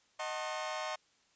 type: chord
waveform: sawtooth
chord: D# diminished seventh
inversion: none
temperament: just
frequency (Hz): 622.3 / 746.7 / 896 / 1075.3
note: D#5 / F#5 / A5 / C6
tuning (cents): 0 / +16 / +31 / +47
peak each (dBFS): -36 / -39 / -40 / -38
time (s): 0.19-0.96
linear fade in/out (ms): 10
effects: white hiss -70 dBFS RMS until 1.35 s + resampled to 16000 Hz